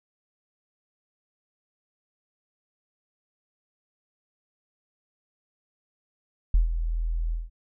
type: tone with ADSR envelope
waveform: sine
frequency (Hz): 41.2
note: E1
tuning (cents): 0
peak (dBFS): -14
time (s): 6.54-7.5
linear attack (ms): 4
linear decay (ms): 130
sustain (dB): -10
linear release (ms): 180
effects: none